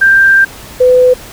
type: tone pair in turn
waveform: sine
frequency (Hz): 1581 / 502.9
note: G6 / B4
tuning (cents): +14 / +31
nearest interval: octave + minor sixth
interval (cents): 1983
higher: first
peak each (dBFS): -3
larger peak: neither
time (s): 0.01-0.45 / 0.8-1.14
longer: first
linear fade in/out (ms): 10
effects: pink hiss -31 dBFS RMS until 1.32 s